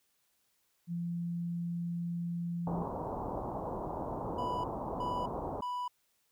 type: tone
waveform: sine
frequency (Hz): 171.5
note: F3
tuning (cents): -31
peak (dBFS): -33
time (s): 0.87-2.86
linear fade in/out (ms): 50
type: low-pass noise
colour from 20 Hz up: white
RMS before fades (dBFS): -38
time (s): 2.67-5.61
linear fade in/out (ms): 2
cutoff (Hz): 1000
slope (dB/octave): 48
type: tone bursts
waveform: triangle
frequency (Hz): 987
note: B5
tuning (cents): -1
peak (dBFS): -32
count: 3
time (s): 4.38-5.88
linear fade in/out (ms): 5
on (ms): 260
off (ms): 360
effects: white hiss -75 dBFS RMS until 6.31 s